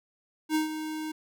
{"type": "tone with ADSR envelope", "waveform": "square", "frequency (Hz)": 311.3, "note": "D#4", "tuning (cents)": 1, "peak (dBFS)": -23, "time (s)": [0.49, 1.12], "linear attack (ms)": 60, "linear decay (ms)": 130, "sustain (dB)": -10, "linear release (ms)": 9, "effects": []}